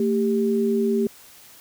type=tone pair together; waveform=sine; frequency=225.2 / 395.4 Hz; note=A3 / G4; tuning=+40 / +15 cents; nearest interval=minor seventh; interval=975 cents; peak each=-21 dBFS; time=0-1.07 s; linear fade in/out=2 ms; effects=white hiss -48 dBFS RMS until 1.6 s